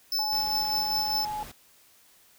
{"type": "tone with tremolo", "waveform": "square", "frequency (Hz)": 5274, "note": "E8", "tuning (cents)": 0, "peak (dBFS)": -25, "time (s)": [0.12, 1.25], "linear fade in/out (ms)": 2, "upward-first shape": "sine", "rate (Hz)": 5, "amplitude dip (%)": 40}
{"type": "tone", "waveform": "sine", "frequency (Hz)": 846, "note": "G#5", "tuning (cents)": 32, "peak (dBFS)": -30, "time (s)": [0.19, 1.43], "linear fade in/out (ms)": 0}
{"type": "noise", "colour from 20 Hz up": "pink", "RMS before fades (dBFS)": -44, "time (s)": [0.32, 1.52], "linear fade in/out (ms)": 10}
{"effects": ["white hiss -59 dBFS RMS until 2.38 s"]}